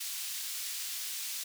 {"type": "high-pass noise", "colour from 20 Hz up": "pink", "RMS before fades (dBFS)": -38, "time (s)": [0, 1.44], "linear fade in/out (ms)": 10, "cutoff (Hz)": 3600, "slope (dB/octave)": 12, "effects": []}